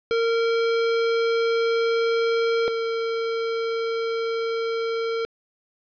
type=tone pair in turn; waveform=square; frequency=459.8 / 456.4 Hz; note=A#4 / A#4; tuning=-24 / -37 cents; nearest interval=unison; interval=13 cents; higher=first; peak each=-20 / -24 dBFS; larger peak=first; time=0.11-2.68 / 2.68-5.25 s; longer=neither; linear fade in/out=0 ms; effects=resampled to 11025 Hz + 9-bit